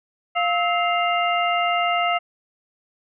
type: harmonic tone with a mistuned harmonic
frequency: 698.5 Hz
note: F5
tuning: in tune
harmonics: 1 / 2 / 3 / 4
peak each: -21 / -24 / -26 / -27 dBFS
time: 0.35-2.19 s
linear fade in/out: 20 ms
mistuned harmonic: 2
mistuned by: -130 cents
effects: none